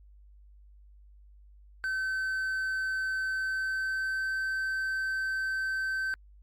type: tone with pitch glide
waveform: triangle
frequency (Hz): 1535 to 1544.8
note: G6 to G6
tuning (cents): -37 to -26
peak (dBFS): -27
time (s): 1.84-6.14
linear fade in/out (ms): 0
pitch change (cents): +11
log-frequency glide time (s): 3.25-4.33
effects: added 50 Hz sine -52 dBFS peak until 6.42 s + Opus 48 kbps